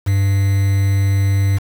triangle tone with quantisation, 98.6 Hz, G2, 11 cents sharp, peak -10 dBFS, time 0.06-1.59 s, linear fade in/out 20 ms, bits 5, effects none

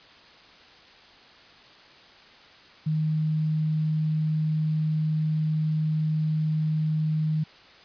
sine tone, 155.56 Hz, D#3, in tune, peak -22 dBFS, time 2.86-7.44 s, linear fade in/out 10 ms, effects white hiss -51 dBFS RMS until 7.84 s + resampled to 11025 Hz

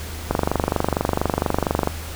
click train, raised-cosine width 1 ms, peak -4 dBFS, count 39, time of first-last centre 0.31-1.874 s, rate 24.3 Hz, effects added 79 Hz sine -31 dBFS peak until 2.15 s + pink hiss -35 dBFS RMS until 2.15 s

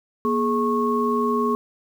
sine tone cluster, 238 / 420.3 / 1096 Hz, A#3 / G#4 / C#6, +36 / +21 / -20 cents, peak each -23 dBFS, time 0.25-1.55 s, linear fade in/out 0 ms, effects 8-bit

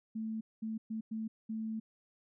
sine tone bursts at uneven times, 220.7 Hz, A3, 5 cents sharp, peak -35 dBFS, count 5, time 0.15-0.41 / 0.62-0.78 / 0.9-1.01 / 1.11-1.28 / 1.49-1.8 s, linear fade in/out 10 ms, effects none

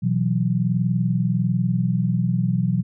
sine chord, B suspended fourth, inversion none, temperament equal, 123.47 / 164.81 / 185 Hz, B2 / E3 / F#3, 0 / 0 / 0 cents, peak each -22 / -23 / -22 dBFS, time 0.02-2.83 s, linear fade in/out 20 ms, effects none

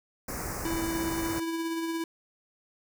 pink band-stop noise, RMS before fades -35 dBFS, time 0.28-1.4 s, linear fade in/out 5 ms, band 2200 to 5100 Hz, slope 48 dB/octave
square tone with tremolo, 329.6 Hz, E4, in tune, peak -29 dBFS, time 0.65-2.04 s, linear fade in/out 2 ms, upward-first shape sine, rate 17 Hz, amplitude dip 30%
effects none

